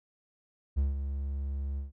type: tone with ADSR envelope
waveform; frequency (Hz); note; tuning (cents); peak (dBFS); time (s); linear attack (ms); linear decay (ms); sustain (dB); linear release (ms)
triangle; 69.3; C#2; 0; -21; 0.76-1.92; 23; 160; -8; 140
effects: none